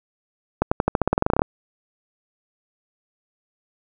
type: accelerating click train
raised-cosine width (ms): 1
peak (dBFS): -3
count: 16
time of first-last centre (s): 0.62-1.419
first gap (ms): 95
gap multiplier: 0.91
effects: none